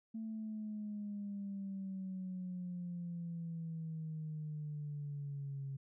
sine exponential sweep, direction down, 223.5 to 136.1 Hz, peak -39 dBFS, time 0.14-5.77 s, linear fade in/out 10 ms, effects tanh soft clip ceiling -35 dBFS

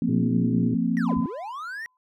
sine chord, F suspended fourth, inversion none, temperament equal with one note detuned, 174.61 / 229.3 / 261.6 Hz, F3 / Bb3 / C4, 0 / -28 / 0 cents, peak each -26 / -24 / -26 dBFS, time 0.02-1.26 s, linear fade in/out 2 ms
harmonic tone, 59.8 Hz, A#1, 45 cents sharp, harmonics 2 / 3 / 4 / 5 / 6 / 7, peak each -27 / -31 / -33 / -35 / -37 / -38 dBFS, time 0.08-0.75 s, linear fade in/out 10 ms
triangle linear two-way sweep, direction down then up, 1974 to 41.43 to 1912 Hz, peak -30 dBFS, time 0.97-1.86 s, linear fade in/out 0 ms, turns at 1.17 s
sine tone with exponential decay, 1013 Hz, B5, 44 cents sharp, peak -28 dBFS, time 1.09-1.97 s, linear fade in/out 1 ms, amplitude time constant 190 ms
effects none

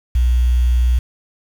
sine tone with quantisation, 61 Hz, B1, 21 cents flat, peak -11 dBFS, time 0.15-0.99 s, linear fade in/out 5 ms, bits 6, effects none

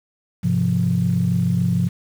sine chord, F minor, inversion first, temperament equal, 103.83 / 130.81 / 174.61 Hz, Ab2 / C3 / F3, 0 / 0 / 0 cents, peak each -22 / -21 / -18 dBFS, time 0.43-1.89 s, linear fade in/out 20 ms, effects tanh soft clip ceiling -8 dBFS + 7-bit

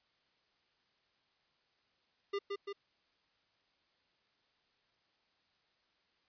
square tone with echo, 400.8 Hz, G4, 38 cents sharp, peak -34 dBFS, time 2.33-2.39 s, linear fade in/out 10 ms, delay 170 ms, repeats 2, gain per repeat -3 dB, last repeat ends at 2.73 s, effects white hiss -75 dBFS RMS until 6.28 s + resampled to 11025 Hz

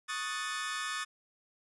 sawtooth chord, D# half-diminished seventh, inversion third, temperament equal, 1108.7 / 1244.5 / 1480 / 1760 Hz, C#6 / D#6 / F#6 / A6, 0 / 0 / 0 / 0 cents, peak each -39 / -35 / -40 / -34 dBFS, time 0.08-1.05 s, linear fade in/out 20 ms, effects resampled to 24000 Hz + 11-bit

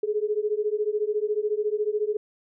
sine beating tone pair, 415.3 / 429.3 Hz, G#4 / A4, 0 / -43 cents, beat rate 14 Hz, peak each -26 dBFS, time 0.03-2.17 s, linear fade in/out 5 ms, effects none

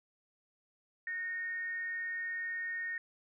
sine tone with frequency modulation, 1842 Hz, A#6, 21 cents flat, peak -35 dBFS, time 1.07-2.98 s, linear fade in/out 2 ms, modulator 366 Hz, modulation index 0.24, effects none

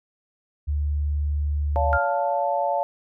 sine tone with pitch glide, 73.42 to 73 Hz, D2 to D2, 0 to -10 cents, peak -21 dBFS, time 0.67-1.98 s, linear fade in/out 20 ms, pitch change -10 cents, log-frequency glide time 1.64-1.73 s
sine chord, Db augmented, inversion none, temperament equal with one note detuned, 568.3 / 698.5 / 880 Hz, Db5 / F5 / A5, +43 / 0 / 0 cents, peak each -25 dBFS, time 1.76-2.83 s, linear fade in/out 0 ms
sine tone with exponential decay, 1400 Hz, F6, 4 cents sharp, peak -19 dBFS, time 1.93-2.44 s, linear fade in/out 0 ms, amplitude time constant 110 ms
effects none

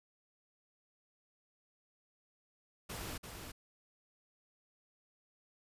pink noise with echo, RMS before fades -43 dBFS, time 2.89-3.18 s, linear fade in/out 10 ms, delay 340 ms, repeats 1, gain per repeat -5 dB, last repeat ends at 3.52 s, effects resampled to 32000 Hz

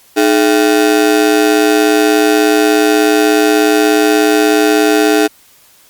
35% pulse ring-modulated tone, 365.3 Hz, F#4, 22 cents flat, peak -3 dBFS, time 0.16-5.28 s, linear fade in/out 20 ms, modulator 58.3 Hz, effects white hiss -46 dBFS RMS until 5.89 s + Opus 48 kbps

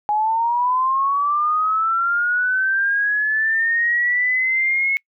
sine linear sweep, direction up, 830.6 to 2190 Hz, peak -16 dBFS, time 0.09-4.97 s, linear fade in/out 0 ms, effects noise-tail reverb RT60 0.1 s tail -26 dB re dry

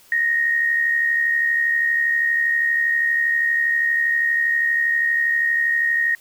sine tone with amplitude modulation, 1864.7 Hz, A#6, in tune, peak -14 dBFS, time 0.12-6.15 s, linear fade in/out 2 ms, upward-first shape sine, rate 72.5 Hz, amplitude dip 50%, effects white hiss -51 dBFS RMS until 6.2 s

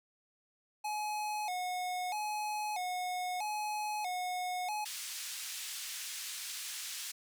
square tone with vibrato, 784 Hz, G5, in tune, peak -35 dBFS, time 0.84-4.85 s, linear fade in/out 10 ms, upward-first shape square, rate 0.78 Hz, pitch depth 130 cents each way
white band-pass noise, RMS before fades -42 dBFS, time 4.85-7.12 s, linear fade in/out 10 ms, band 2100 to 9000 Hz, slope 12 dB/octave
effects none

